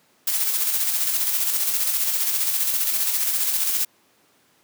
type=noise with tremolo; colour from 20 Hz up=blue; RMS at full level=-21 dBFS; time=0.27-3.85 s; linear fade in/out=5 ms; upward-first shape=square; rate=15 Hz; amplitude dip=35%; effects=pink hiss -60 dBFS RMS until 4.63 s + high-pass 200 Hz 12 dB/octave